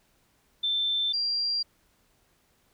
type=tone pair in turn; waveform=sine; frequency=3550 / 4754 Hz; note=A7 / D8; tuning=+15 / +20 cents; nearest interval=perfect fourth; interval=505 cents; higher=second; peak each=-24 / -25 dBFS; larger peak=first; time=0.63-1.13 / 1.13-1.63 s; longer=neither; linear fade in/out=10 ms; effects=pink hiss -67 dBFS RMS until 2.73 s